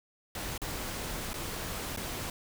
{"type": "noise with dropouts", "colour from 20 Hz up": "pink", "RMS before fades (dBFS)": -37, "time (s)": [0.35, 2.3], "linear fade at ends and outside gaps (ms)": 2, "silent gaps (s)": [[0.578, 0.617], [1.333, 1.34], [1.964, 1.972]], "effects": []}